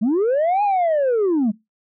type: linear two-way sweep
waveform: sine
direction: up then down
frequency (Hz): 196 to 840 to 196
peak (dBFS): -13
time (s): 0.01-1.52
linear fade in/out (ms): 20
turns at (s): 0.63
effects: noise-tail reverb RT60 0.2 s tail -23 dB re dry + tanh soft clip ceiling -14 dBFS